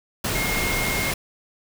sine tone in noise, 2143 Hz, C7, 41 cents sharp, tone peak -26 dBFS, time 0.35-1.11 s, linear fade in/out 5 ms, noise pink, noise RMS -25 dBFS, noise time 0.24-1.14 s, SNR -4 dB, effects none

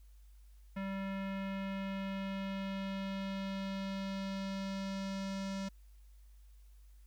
square tone with low-pass filter sweep, 194.3 Hz, G3, 15 cents flat, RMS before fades -39 dBFS, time 0.76-5.69 s, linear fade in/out 10 ms, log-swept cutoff 2200 to 5900 Hz, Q 1.6, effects added 50 Hz sine -55 dBFS peak until 7.06 s + white hiss -74 dBFS RMS until 7.06 s

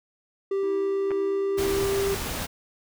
triangle tone with pitch glide, 392 to 394.7 Hz, G4 to G4, 0 to +12 cents, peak -21 dBFS, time 0.51-2.15 s, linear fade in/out 5 ms, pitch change +12 cents, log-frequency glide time 0.94-2.03 s
triangle tone with tremolo, 324.2 Hz, E4, 29 cents flat, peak -30 dBFS, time 0.63-1.84 s, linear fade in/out 2 ms, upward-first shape triangle, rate 2.1 Hz, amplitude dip 60%
clicks, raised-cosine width 0.5 ms, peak -22 dBFS, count 2, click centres 1.107 / 1.116 s
pink noise, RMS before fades -31 dBFS, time 1.57-2.47 s, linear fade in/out 20 ms
effects none

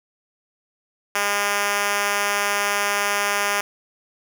5% pulse tone with high-pass filter, 203.3 Hz, G#3, 37 cents flat, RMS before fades -22 dBFS, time 1.15-3.61 s, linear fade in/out 5 ms, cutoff 460 Hz, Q 0.56, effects none

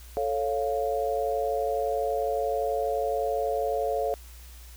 sine chord, A augmented, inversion none, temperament equal with one note detuned, 440 / 551.8 / 698.5 Hz, A4 / C#5 / E#5, 0 / -8 / 0 cents, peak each -29 dBFS, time 0.17-4.14 s, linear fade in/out 0 ms, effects added 60 Hz sine -44 dBFS peak until 4.76 s + white hiss -52 dBFS RMS until 4.76 s

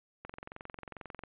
click train, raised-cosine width 0.5 ms, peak -28 dBFS, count 23, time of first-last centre 0.25-1.237 s, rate 22.3 Hz, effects resampled to 8000 Hz

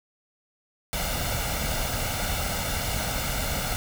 pink noise with comb filter, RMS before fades -28 dBFS, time 0.93-3.76 s, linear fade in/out 0 ms, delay 1.4 ms, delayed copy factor +0.65, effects none

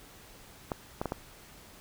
clicks, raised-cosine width 1 ms, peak -17 dBFS, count 4, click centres 0.718 / 1.015 / 1.057 / 1.121 s, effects pink hiss -53 dBFS RMS until 1.8 s

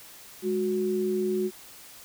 sine tone pair together, 207.5 / 367.9 Hz, G#3 / F#4, -1 / -10 cents, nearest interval minor seventh, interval 991 cents, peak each -30 / -25 dBFS, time 0.42-1.51 s, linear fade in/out 50 ms, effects white hiss -48 dBFS RMS until 2.04 s

